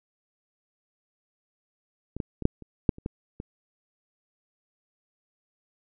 clicks, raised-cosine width 3 ms, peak -22 / -16 / -20 / -6 / -30 / -6 / -30 / -17 / -22 dBFS, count 9, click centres 2.166 / 2.202 / 2.423 / 2.454 / 2.623 / 2.892 / 2.984 / 3.061 / 3.401 s, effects none

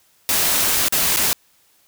white noise with dropouts, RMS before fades -18 dBFS, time 0.29-1.33 s, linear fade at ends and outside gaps 0 ms, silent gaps 0.884-0.924 / 1.162-1.17 s, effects white hiss -58 dBFS RMS until 1.87 s

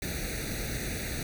pink noise with comb filter, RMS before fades -34 dBFS, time 0.02-1.23 s, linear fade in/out 2 ms, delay 0.48 ms, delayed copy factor +0.95, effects none

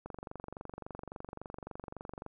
click train, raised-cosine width 1 ms, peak -28 dBFS, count 53, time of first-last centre 0.06-2.263 s, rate 23.6 Hz, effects none

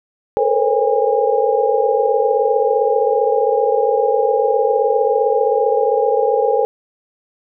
sine tone cluster, 436.5 / 456.1 / 491.6 / 539 / 813 Hz, A4 / A#4 / B4 / C#5 / G#5, -14 / -38 / -8 / -49 / -37 cents, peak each -19 dBFS, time 0.37-6.65 s, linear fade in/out 0 ms, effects none

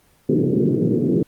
white band-pass noise, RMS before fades -18 dBFS, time 0.29-1.23 s, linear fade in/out 5 ms, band 120 to 420 Hz, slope 48 dB/octave, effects pink hiss -57 dBFS RMS until 1.27 s + Opus 24 kbps

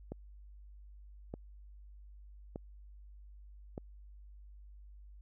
click train, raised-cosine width 2 ms, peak -27 dBFS, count 4, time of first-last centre 0.12-3.779 s, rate 0.82 Hz, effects added 50 Hz sine -51 dBFS peak until 5.21 s

